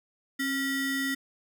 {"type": "ring-modulated tone", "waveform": "square", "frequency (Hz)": 830, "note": "G#5", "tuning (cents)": -1, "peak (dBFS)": -25, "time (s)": [0.39, 1.15], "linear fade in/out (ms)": 10, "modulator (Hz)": 1100, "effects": []}